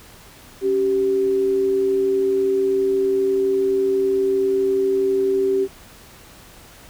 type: tone pair together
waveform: sine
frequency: 275.9 / 388.1 Hz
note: C#4 / G4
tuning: -8 / -17 cents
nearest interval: tritone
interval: 591 cents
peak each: -28 / -16 dBFS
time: 0.61-5.68 s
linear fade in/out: 50 ms
effects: pink hiss -45 dBFS RMS until 6.89 s